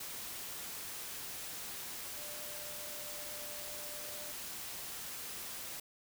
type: tone in noise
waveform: sine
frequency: 594 Hz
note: D5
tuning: 20 cents sharp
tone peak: -52 dBFS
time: 2.16-4.32 s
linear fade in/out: 5 ms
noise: white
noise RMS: -44 dBFS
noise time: 0-5.8 s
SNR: -11 dB
effects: none